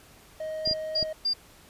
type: tone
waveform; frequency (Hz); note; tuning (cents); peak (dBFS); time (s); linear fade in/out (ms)
triangle; 627; D#5; +13; -29; 0.4-1.13; 5
type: tone bursts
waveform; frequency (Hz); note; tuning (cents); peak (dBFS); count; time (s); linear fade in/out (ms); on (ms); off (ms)
sine; 4800; D8; +37; -23; 3; 0.65-1.337; 10; 89; 210
type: clicks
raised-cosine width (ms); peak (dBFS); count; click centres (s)
3; -24; 3; 0.675 / 0.712 / 1.027
effects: pink hiss -54 dBFS RMS until 1.69 s + resampled to 32000 Hz